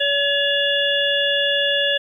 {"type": "harmonic tone with a mistuned harmonic", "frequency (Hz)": 567, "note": "C#5", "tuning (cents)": 39, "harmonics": [1, 3, 5, 6], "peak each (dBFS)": [-22, -22, -22, -22], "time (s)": [0, 1.98], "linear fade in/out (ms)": 10, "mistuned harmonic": 6, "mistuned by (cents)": 16, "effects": ["9-bit"]}